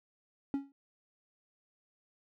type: tone with exponential decay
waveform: triangle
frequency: 277.2 Hz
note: C#4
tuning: in tune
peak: -25 dBFS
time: 0.54-0.72 s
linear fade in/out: 1 ms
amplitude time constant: 39 ms
effects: none